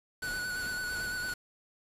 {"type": "tone with vibrato", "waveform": "square", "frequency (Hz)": 1480, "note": "F#6", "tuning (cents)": 0, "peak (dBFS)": -34, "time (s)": [0.22, 1.34], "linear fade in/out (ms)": 10, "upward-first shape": "square", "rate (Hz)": 8.9, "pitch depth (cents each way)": 21}
{"type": "noise with tremolo", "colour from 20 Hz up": "pink", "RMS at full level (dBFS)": -43, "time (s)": [0.22, 1.34], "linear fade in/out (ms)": 2, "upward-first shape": "triangle", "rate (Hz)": 2.9, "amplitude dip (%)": 40}
{"effects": ["resampled to 32000 Hz"]}